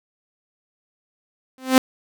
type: tone with exponential growth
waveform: sawtooth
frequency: 259.8 Hz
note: C4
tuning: 12 cents flat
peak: -3 dBFS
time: 1.58-1.78 s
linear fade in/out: 1 ms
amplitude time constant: 42 ms
effects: none